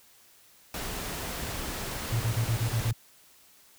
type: noise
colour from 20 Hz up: pink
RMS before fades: -35 dBFS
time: 0.74-2.91 s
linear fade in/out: 2 ms
type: tone bursts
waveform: sine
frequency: 113.8 Hz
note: A#2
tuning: 41 cents flat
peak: -24 dBFS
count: 7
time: 2.12-2.93 s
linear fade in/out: 10 ms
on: 84 ms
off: 37 ms
effects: white hiss -58 dBFS RMS until 3.78 s